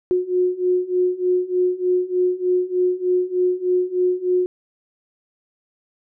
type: beating tone pair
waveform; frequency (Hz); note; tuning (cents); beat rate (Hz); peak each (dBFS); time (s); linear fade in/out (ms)
sine; 361.1 / 364.4; F#4 / F#4; -42 / -26; 3.3; -21 / -19; 0.11-4.46; 0
effects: none